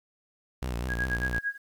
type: tone with vibrato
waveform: sawtooth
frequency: 61 Hz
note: B1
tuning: 21 cents flat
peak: -26 dBFS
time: 0.62-1.39 s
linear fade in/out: 5 ms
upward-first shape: sine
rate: 5.1 Hz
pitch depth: 95 cents each way
type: tone with tremolo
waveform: sine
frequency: 1646 Hz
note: G#6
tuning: 16 cents flat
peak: -25 dBFS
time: 0.88-1.58 s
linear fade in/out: 50 ms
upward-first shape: sine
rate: 8.8 Hz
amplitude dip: 95%
effects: 10-bit